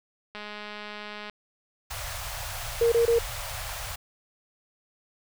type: click train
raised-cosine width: 0.3 ms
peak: -23 dBFS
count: 199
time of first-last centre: 0.35-1.297 s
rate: 209 Hz
type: band-stop noise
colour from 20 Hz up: pink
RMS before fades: -35 dBFS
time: 1.9-3.96 s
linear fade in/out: 10 ms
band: 130 to 560 Hz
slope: 48 dB/octave
type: tone bursts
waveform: sine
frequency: 466.2 Hz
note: A#4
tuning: in tune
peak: -18 dBFS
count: 3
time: 2.81-3.188 s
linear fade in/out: 5 ms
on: 110 ms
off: 24 ms
effects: none